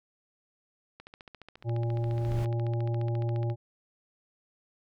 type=click train; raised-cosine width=0.3 ms; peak=-30 dBFS; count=37; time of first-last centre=1-3.5 s; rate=14.4 Hz
type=noise with exponential growth; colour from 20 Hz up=brown; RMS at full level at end=-32 dBFS; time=1.57-2.45 s; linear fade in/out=1 ms; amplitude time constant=190 ms
type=harmonic tone; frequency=117 Hz; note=A#2; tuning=7 cents sharp; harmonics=1 / 3 / 5 / 7; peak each=-27 / -37 / -41 / -44 dBFS; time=1.64-3.56 s; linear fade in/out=50 ms
effects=none